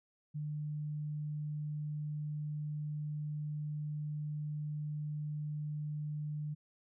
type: tone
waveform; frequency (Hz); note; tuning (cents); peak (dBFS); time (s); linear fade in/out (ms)
sine; 150; D3; +37; -36; 0.34-6.55; 20
effects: none